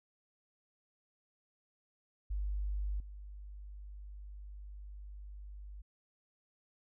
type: tone with level steps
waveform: sine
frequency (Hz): 50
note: G1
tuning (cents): +35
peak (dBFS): -33 / -45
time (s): 2.3-5.82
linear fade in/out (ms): 10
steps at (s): 3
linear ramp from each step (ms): 2
effects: none